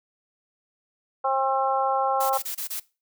harmonic tone, 267.5 Hz, C4, 38 cents sharp, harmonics 2 / 3 / 4 / 5, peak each -27 / -24 / -27 / -30 dBFS, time 1.24-2.38 s, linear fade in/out 10 ms
blue noise bursts, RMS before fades -31 dBFS, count 5, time 2.2-2.8 s, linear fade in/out 10 ms, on 100 ms, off 25 ms
effects noise-tail reverb RT60 0.3 s tail -21 dB re dry

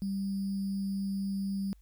sine tone with sample-and-hold, 196 Hz, G3, in tune, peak -30 dBFS, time 0.02-1.73 s, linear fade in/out 0 ms, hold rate 4900 Hz, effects added 50 Hz sine -55 dBFS peak until 1.81 s + white hiss -74 dBFS RMS until 1.81 s

